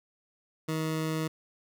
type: tone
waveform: 20% pulse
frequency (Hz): 158.4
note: D#3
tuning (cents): +31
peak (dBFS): -24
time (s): 0.68-1.28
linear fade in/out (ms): 10
effects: none